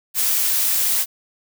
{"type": "noise", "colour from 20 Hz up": "blue", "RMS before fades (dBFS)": -19, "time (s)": [0.14, 1.06], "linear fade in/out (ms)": 50, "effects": []}